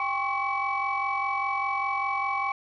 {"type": "tone cluster", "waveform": "sine", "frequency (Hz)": [792, 1077, 1122, 2285], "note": ["G5", "C6", "C#6", "D7"], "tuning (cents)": [18, 50, 21, -48], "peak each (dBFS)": -30, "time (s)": [0, 2.52], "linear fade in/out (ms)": 2, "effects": ["tanh soft clip ceiling -18 dBFS"]}